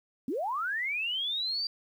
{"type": "linear sweep", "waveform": "sine", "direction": "up", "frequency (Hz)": [224.9, 4739], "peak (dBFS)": -29, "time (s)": [0.28, 1.67], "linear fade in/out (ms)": 2, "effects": ["10-bit"]}